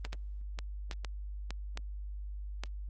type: two click trains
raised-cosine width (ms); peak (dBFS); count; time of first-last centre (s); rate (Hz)
0.2; -22 / -21; 4 / 4; 0.13-1.506 / 0.05-2.636; 2.18 / 1.16
effects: added 50 Hz sine -38 dBFS peak until 2.89 s + Opus 24 kbps

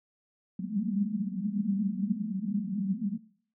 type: band-pass noise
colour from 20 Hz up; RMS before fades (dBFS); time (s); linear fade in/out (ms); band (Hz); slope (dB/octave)
pink; -31; 0.59-3.18; 5; 190 to 220; 96
effects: noise-tail reverb RT60 0.6 s tail -21 dB re dry

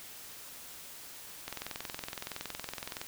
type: click train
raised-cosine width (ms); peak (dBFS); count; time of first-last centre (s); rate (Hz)
0.2; -20; 34; 1.48-3.015; 21.5
effects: white hiss -48 dBFS RMS until 3.07 s

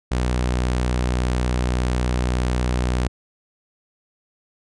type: tone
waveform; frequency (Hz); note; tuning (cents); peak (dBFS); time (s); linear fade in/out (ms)
sawtooth; 61.74; B1; 0; -15; 0.11-3.08; 10
effects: resampled to 22050 Hz

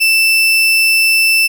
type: tone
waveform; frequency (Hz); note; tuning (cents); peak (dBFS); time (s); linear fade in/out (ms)
35% pulse; 2656; E7; +12; -7; 0-1.48; 20
effects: none

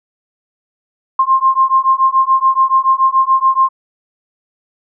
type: beating tone pair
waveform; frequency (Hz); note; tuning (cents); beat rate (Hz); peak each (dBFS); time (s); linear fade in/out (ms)
sine; 1056 / 1063; C6 / C6; +16 / +27; 7; -12; 1.19-3.69; 5
effects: none

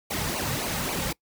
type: noise with flanger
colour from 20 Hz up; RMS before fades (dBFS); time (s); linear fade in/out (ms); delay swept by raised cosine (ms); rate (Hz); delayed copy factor
pink; -29; 0.1-1.13; 10; 0.55 to 3.05; 3.7; -0.75
effects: noise-tail reverb RT60 0.1 s tail -23 dB re dry

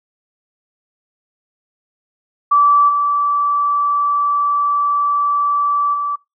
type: tone with level steps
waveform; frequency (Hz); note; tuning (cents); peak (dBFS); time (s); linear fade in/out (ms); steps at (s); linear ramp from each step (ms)
sine; 1158; D6; -25; -8 / -13 / -17; 2.51-6.16; 10; 2.88 / 5.93; 20
effects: noise-tail reverb RT60 0.2 s tail -22 dB re dry

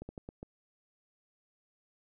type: slowing click train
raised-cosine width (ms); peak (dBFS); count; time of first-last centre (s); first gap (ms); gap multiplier
2; -29; 5; 0.02-0.429; 70; 1.26
effects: none

